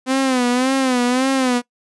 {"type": "tone with vibrato", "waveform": "sawtooth", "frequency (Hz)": 255.9, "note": "C4", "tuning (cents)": -38, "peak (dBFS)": -11, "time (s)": [0.06, 1.62], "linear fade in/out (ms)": 50, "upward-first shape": "sine", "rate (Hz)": 1.8, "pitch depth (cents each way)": 87, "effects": ["noise-tail reverb RT60 0.1 s tail -21 dB re dry", "resampled to 24000 Hz"]}